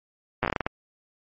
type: slowing click train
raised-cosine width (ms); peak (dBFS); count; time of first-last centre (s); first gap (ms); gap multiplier
0.5; -9; 10; 0.43-0.665; 8; 1.28
effects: MP3 32 kbps